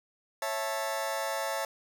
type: chord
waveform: sawtooth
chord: A major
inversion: first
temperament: just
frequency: 550 / 660 / 880 Hz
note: C#5 / E5 / A5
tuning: -14 / +2 / 0 cents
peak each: -31 dBFS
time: 0.42-1.65 s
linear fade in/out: 2 ms
effects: none